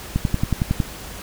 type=click train; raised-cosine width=5 ms; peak=-6 dBFS; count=8; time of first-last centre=0.16-0.802 s; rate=10.9 Hz; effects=added 50 Hz sine -40 dBFS peak until 1.22 s + pink hiss -36 dBFS RMS until 1.22 s